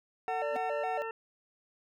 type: harmonic tone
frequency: 450 Hz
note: A4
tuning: 39 cents sharp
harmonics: 1 / 2 / 3 / 4 / 6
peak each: -38 / -41 / -43 / -44 / -46 dBFS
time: 0.28-1.11 s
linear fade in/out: 2 ms
type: tone with vibrato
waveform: triangle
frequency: 659 Hz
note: E5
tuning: 1 cent flat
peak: -30 dBFS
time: 0.28-1.02 s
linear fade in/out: 0 ms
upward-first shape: square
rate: 3.6 Hz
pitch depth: 210 cents each way
type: tone with exponential growth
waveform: 45% pulse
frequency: 253.2 Hz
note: B3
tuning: 43 cents sharp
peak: -40 dBFS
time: 0.49-0.57 s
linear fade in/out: 5 ms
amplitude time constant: 17 ms
effects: none